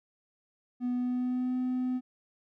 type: tone with pitch glide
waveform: triangle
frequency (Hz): 246.9 to 253.3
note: B3 to B3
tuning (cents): 0 to +44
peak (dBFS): -25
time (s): 0.8-2.01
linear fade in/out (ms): 50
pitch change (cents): +44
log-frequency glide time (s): 0.93-1.56
effects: tanh soft clip ceiling -22 dBFS